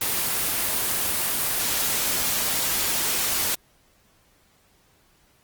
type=noise; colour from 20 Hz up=white; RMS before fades=-24 dBFS; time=0.01-3.55 s; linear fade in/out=5 ms; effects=pink hiss -61 dBFS RMS until 5.43 s + Opus 24 kbps